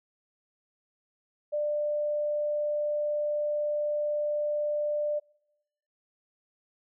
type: tone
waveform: sine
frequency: 594 Hz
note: D5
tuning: 20 cents sharp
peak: -26 dBFS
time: 1.52-5.2 s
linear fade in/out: 20 ms
effects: noise-tail reverb RT60 0.8 s tail -24 dB re dry